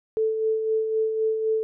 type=tone with tremolo; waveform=sine; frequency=440 Hz; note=A4; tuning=in tune; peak=-19 dBFS; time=0.17-1.63 s; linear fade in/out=0 ms; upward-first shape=sine; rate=3.9 Hz; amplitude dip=45%; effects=none